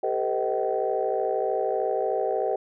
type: tone cluster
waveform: sine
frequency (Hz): 393.7 / 446.8 / 510 / 628 / 764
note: G4 / A4 / C5 / D#5 / G5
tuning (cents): +8 / +27 / -44 / +16 / -45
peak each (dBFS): -29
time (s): 0.03-2.56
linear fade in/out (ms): 5
effects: tanh soft clip ceiling -13 dBFS